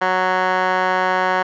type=tone with band-pass filter; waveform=15% pulse; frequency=185 Hz; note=F#3; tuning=in tune; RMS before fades=-18 dBFS; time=0.01-1.43 s; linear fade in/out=10 ms; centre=1200 Hz; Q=4.5; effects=resampled to 16000 Hz